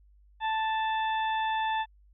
harmonic tone, 880 Hz, A5, in tune, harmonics 1 / 2 / 3 / 4, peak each -27 / -35 / -41 / -40 dBFS, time 0.4-1.86 s, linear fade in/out 50 ms, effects added 50 Hz sine -56 dBFS peak until 2.13 s

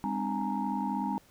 sine tone cluster, 202.5 / 258.5 / 301.5 / 839 / 930 Hz, G#3 / C4 / D4 / G#5 / A#5, -43 / -21 / +46 / +17 / -4 cents, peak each -33 / -35 / -38 / -36 / -34 dBFS, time 0.04-1.18 s, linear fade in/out 0 ms, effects tanh soft clip ceiling -19 dBFS + pink hiss -61 dBFS RMS until 1.3 s

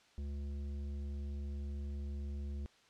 triangle tone with tanh clipping, 71 Hz, C#2, 42 cents sharp, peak -40 dBFS, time 0.18-2.66 s, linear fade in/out 0 ms, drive 15 dB, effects white hiss -66 dBFS RMS until 2.89 s + low-pass 5000 Hz 12 dB/octave

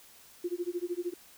sine tone with tremolo, 351.6 Hz, F4, 12 cents sharp, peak -28 dBFS, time 0.44-1.14 s, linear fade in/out 5 ms, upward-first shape sine, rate 13 Hz, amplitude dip 100%, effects white hiss -56 dBFS RMS until 1.37 s

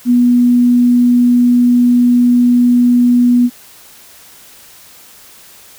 sine tone, 243.8 Hz, B3, 22 cents flat, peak -6 dBFS, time 0.05-3.5 s, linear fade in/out 50 ms, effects white hiss -40 dBFS RMS until 5.78 s

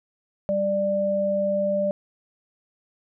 sine tone pair together, 197.4 / 591.5 Hz, G3 / D5, +12 / +12 cents, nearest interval octave + perfect fifth, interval 1900 cents, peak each -28 / -21 dBFS, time 0.49-1.91 s, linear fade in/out 0 ms, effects none

